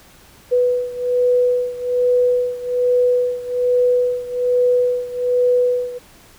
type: beating tone pair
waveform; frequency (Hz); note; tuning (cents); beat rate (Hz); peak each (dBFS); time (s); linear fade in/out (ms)
sine; 493.9 / 495.1; B4 / B4; 0 / +4; 1.2; -16 / -19; 0.51-5.99; 20
effects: pink hiss -47 dBFS RMS until 6.38 s